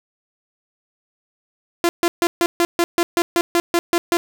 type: tone bursts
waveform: sawtooth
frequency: 343.4 Hz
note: F4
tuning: 29 cents flat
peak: -10 dBFS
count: 13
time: 1.84-4.17 s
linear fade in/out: 0 ms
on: 50 ms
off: 140 ms
effects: none